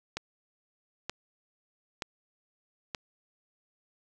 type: click train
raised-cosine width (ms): 0.2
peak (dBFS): -16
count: 4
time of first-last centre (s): 0.17-2.948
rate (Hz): 1.08
effects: none